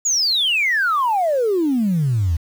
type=exponential sweep; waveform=sine; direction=down; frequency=7030 to 76.1 Hz; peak=-14 dBFS; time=0.05-2.37 s; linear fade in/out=10 ms; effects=tanh soft clip ceiling -12 dBFS + 7-bit